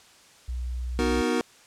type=tone; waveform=sine; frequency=61.74 Hz; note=B1; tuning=in tune; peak=-28 dBFS; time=0.48-1.22 s; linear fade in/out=10 ms
type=chord; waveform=square; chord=B major seventh; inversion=none; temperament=equal; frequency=246.9 / 311.1 / 370 / 466.2 Hz; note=B3 / D#4 / F#4 / A#4; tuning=0 / 0 / 0 / 0 cents; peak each=-28 / -30 / -30 / -29 dBFS; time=0.99-1.41 s; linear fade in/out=0 ms
effects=white hiss -54 dBFS RMS until 1.66 s + low-pass 8000 Hz 12 dB/octave